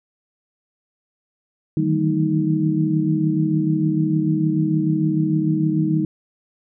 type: tone cluster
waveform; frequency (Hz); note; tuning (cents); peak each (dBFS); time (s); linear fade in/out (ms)
sine; 154.4 / 161.1 / 191.1 / 223.7 / 313.8; D#3 / E3 / G3 / A3 / D#4; -13 / -39 / -44 / +29 / +15; -21 / -26 / -24 / -29 / -20; 1.77-6.05; 2
effects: none

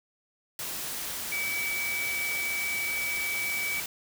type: tone in noise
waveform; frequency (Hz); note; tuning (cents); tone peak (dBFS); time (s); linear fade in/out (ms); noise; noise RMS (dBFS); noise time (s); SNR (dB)
sine; 2289; D7; -45; -29; 1.32-3.8; 2; white; -35; 0.59-3.86; +3
effects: none

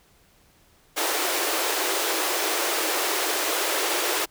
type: high-pass noise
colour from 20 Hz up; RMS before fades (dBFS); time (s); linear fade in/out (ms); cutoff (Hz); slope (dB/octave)
pink; -25; 0.96-4.26; 20; 310; 96
effects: pink hiss -59 dBFS RMS until 4.3 s

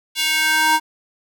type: tone with high-pass filter sweep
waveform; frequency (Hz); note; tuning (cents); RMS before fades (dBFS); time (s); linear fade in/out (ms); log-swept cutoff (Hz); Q
square; 312.8; D#4; +9; -17; 0.15-0.8; 50; 3100 to 890; 1.9
effects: none

